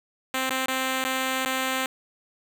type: tone with dropouts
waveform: 5% pulse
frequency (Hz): 261.6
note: C4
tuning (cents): 0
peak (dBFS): -13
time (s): 0.34-1.86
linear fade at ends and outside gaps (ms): 1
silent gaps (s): 0.494-0.506 / 0.659-0.683 / 1.041-1.05 / 1.451-1.459
effects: none